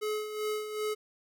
square tone with tremolo, 426.3 Hz, G#4, 45 cents sharp, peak -30 dBFS, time 0.01-0.95 s, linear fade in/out 20 ms, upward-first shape sine, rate 2.6 Hz, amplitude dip 60%, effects none

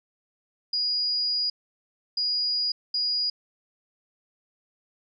sine tone bursts at uneven times, 4889 Hz, D#8, 31 cents flat, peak -23 dBFS, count 3, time 0.73-1.5 / 2.17-2.72 / 2.94-3.3 s, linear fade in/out 5 ms, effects none

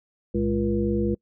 sine tone cluster, 61.8 / 110.8 / 207.1 / 345.5 / 480.1 Hz, B1 / A2 / G#3 / F4 / B4, +2 / +13 / -5 / -19 / -49 cents, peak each -30 / -31 / -25 / -26 / -29 dBFS, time 0.34-1.15 s, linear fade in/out 10 ms, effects noise-tail reverb RT60 0.1 s tail -26 dB re dry

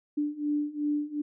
sine beating tone pair, 293.5 / 296.2 Hz, D4 / D4, -1 / +15 cents, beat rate 2.7 Hz, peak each -31 / -29 dBFS, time 0.17-1.22 s, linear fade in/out 10 ms, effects none

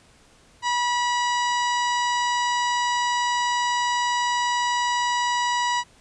harmonic tone with a mistuned harmonic, 972 Hz, B5, 28 cents flat, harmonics 1 / 2 / 3 / 4 / 5 / 6 / 7 / 8, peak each -22 / -28 / -32 / -34 / -36 / -38 / -39 / -40 dBFS, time 0.62-5.84 s, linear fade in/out 50 ms, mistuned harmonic 7, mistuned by +45 cents, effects pink hiss -55 dBFS RMS until 6 s + resampled to 22050 Hz

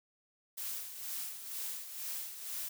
blue noise with tremolo, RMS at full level -39 dBFS, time 0.57-2.69 s, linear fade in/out 10 ms, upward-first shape sine, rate 2.1 Hz, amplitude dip 60%, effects none

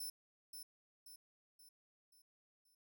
5% pulse tone with echo, 5320 Hz, E8, 15 cents sharp, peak -37 dBFS, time 0-0.1 s, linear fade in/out 5 ms, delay 530 ms, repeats 5, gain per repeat -6 dB, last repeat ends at 2.75 s, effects none

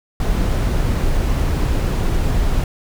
brown noise, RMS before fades -17 dBFS, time 0.2-2.64 s, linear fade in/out 2 ms, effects none

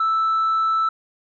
sine tone, 1318.5 Hz, E6, in tune, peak -15 dBFS, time 0-0.89 s, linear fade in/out 5 ms, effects tanh soft clip ceiling -15 dBFS

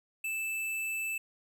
sine tone with hard clipping, 2637 Hz, E7, in tune, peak -33 dBFS, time 0.24-1.18 s, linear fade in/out 5 ms, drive 18 dB, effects none

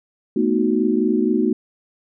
sine chord, B dominant seventh, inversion third, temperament equal with one note detuned, 220 / 244.1 / 311.1 / 370 Hz, A3 / B3 / D#4 / F#4, 0 / -20 / 0 / 0 cents, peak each -21 dBFS, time 0.36-1.53 s, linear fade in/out 5 ms, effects none

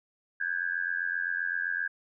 sine tone with amplitude modulation, 1614 Hz, G#6, 50 cents flat, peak -24 dBFS, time 0.4-1.88 s, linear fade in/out 10 ms, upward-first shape sine, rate 87.7 Hz, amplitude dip 95%, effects none

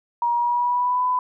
sine tone with pitch glide, 950 to 1000.7 Hz, A#5 to B5, +33 to +23 cents, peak -18 dBFS, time 0.22-1.19 s, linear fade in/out 2 ms, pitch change +90 cents, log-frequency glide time 0.33-1.05 s, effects none

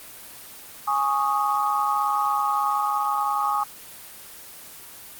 sine chord, Ab suspended fourth, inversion none, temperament just, 830.6 / 1107.5 / 1245.9 Hz, Ab5 / Db6 / Eb6, 0 / -2 / +2 cents, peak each -24 dBFS, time 0.87-3.64 s, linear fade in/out 10 ms, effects white hiss -42 dBFS RMS until 5.19 s + Opus 24 kbps

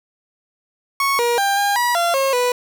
30% pulse tone with pitch steps, 1105 / 476.2 / 795 / 807 / 968 / 687 / 541 / 492.8 Hz, C#6 / A#4 / G5 / G#5 / B5 / F5 / C#5 / B4, -6 / +37 / +24 / -50 / -35 / -29 / -42 / -4 cents, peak -13 dBFS, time 1-2.52 s, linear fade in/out 2 ms, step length 190 ms, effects none

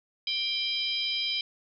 harmonic tone with a mistuned harmonic, 788 Hz, G5, 9 cents sharp, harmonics 3 / 4 / 5 / 6, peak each -35 / -30 / -34 / -34 dBFS, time 0.27-1.41 s, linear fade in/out 2 ms, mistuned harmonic 6, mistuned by +75 cents, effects none

